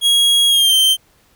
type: tone with pitch glide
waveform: 45% pulse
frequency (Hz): 3300 to 3126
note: G#7 to G7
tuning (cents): -12 to -6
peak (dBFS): -10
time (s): 0.01-0.97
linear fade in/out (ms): 50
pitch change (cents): -94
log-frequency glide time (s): 0.49-0.75
effects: pink hiss -55 dBFS RMS until 1.35 s